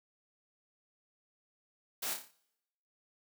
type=noise with echo; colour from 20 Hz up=white; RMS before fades=-37 dBFS; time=2.02-2.14 s; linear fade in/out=10 ms; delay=29 ms; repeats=6; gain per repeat=-5 dB; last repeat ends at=2.314 s; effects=noise-tail reverb RT60 0.9 s tail -24 dB re dry + high-pass 200 Hz 12 dB/octave